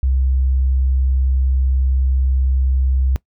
sine tone, 65.41 Hz, C2, in tune, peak -13 dBFS, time 0.03-3.16 s, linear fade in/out 0 ms, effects noise-tail reverb RT60 0.1 s tail -21 dB re dry

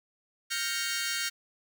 15% pulse chord, G half-diminished seventh, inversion third, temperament equal, 1396.9 / 1568 / 1864.7 / 2217 Hz, F6 / G6 / Bb6 / Db7, 0 / 0 / 0 / 0 cents, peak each -29 dBFS, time 0.5-1.3 s, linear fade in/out 20 ms, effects none

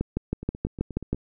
two click trains, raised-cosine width 3 ms, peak -23 / -12 dBFS, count 7 / 8, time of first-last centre 0.43-1.146 / 0.01-1.13 s, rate 8.38 / 6.25 Hz, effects none

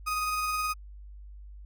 35% pulse tone with tremolo, 1248 Hz, D#6, 5 cents sharp, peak -25 dBFS, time 0.06-0.74 s, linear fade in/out 20 ms, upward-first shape sine, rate 19 Hz, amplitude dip 25%, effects added 50 Hz sine -43 dBFS peak until 1.65 s

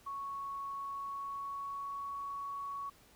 sine tone with pitch glide, 1108.7 to 1118.3 Hz, C#6 to C#6, 0 to +15 cents, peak -38 dBFS, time 0.06-2.9 s, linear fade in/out 10 ms, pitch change +15 cents, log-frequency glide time 0.73-2.19 s, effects pink hiss -63 dBFS RMS until 3.15 s

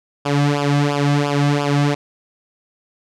sawtooth tone with flanger, 143.9 Hz, D3, 35 cents flat, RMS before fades -17 dBFS, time 0.25-1.95 s, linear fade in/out 10 ms, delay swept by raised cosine 0.49 to 2.19 ms, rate 2.9 Hz, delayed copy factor -0.85, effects low-pass 6000 Hz 12 dB/octave

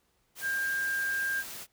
sine tone in noise, 1599 Hz, G6, 34 cents sharp, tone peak -28 dBFS, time 0.41-1.44 s, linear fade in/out 50 ms, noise white, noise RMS -42 dBFS, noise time 0.35-1.67 s, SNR +11 dB, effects pink hiss -72 dBFS RMS until 1.72 s

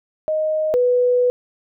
sine tone pair in turn, 622.3 / 493.9 Hz, D#5 / B4, 0 / 0 cents, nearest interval major third, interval 400 cents, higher first, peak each -17 / -13 dBFS, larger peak second, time 0.28-0.74 / 0.74-1.3 s, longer second, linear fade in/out 0 ms, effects none

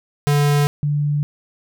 square / sine tone pair in turn, 145.2 / 146.55 Hz, D3 / D3, -19 / -3 cents, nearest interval unison, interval 16 cents, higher second, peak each -14 / -16 dBFS, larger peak first, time 0.27-0.67 / 0.83-1.23 s, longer neither, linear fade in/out 0 ms, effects none

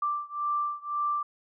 sine beating tone pair, 1176 / 1177.9 Hz, D6 / D6, +2 / +5 cents, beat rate 1.9 Hz, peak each -30 / -31 dBFS, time 0.02-1.23 s, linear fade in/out 5 ms, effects none

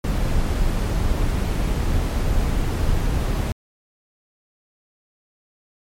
brown noise, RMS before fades -20 dBFS, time 0.04-3.52 s, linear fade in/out 2 ms, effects MP3 64 kbps

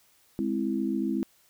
sine chord, Ab augmented, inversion none, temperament equal, 207.7 / 261.6 / 329.6 Hz, Ab3 / C4 / E4, 0 / 0 / 0 cents, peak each -30 dBFS, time 0.39-1.23 s, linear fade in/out 0 ms, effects white hiss -63 dBFS RMS until 1.49 s

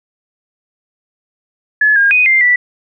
sine tone with pitch steps, 1710 / 1619 / 2493 / 2098 / 1965 Hz, A6 / G#6 / D#7 / C7 / B6, -50 / -45 / +3 / +4 / -9 cents, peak -7 dBFS, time 1.81-2.56 s, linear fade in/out 5 ms, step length 150 ms, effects none

